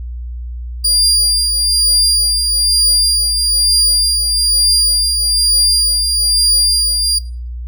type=tone with tremolo; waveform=30% pulse; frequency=4801 Hz; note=D8; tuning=37 cents sharp; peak=-5 dBFS; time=0.84-7.19 s; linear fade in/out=10 ms; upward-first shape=triangle; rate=1.1 Hz; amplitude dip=45%; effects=noise-tail reverb RT60 0.4 s tail -21 dB re dry + added 60 Hz sine -22 dBFS peak until 7.67 s